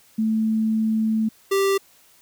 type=tone pair in turn; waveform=sine / square; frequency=220 / 392 Hz; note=A3 / G4; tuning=0 / 0 cents; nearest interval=minor seventh; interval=1000 cents; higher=second; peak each=-18 dBFS; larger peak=neither; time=0.18-1.29 / 1.51-1.78 s; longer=first; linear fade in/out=10 ms; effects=white hiss -55 dBFS RMS until 2.21 s